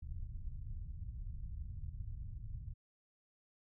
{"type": "low-pass noise", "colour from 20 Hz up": "pink", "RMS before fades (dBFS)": -44, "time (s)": [0.02, 2.74], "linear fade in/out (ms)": 10, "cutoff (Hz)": 110, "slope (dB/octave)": 24, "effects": []}